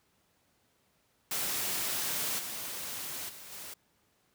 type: noise with level steps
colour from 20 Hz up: white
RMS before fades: -33 / -39 / -48 / -44 dBFS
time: 1.31-3.74 s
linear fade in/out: 5 ms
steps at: 2.38 / 3.28 / 3.51 s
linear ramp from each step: 20 ms
effects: pink hiss -71 dBFS RMS until 4.34 s + high-pass 80 Hz 12 dB/octave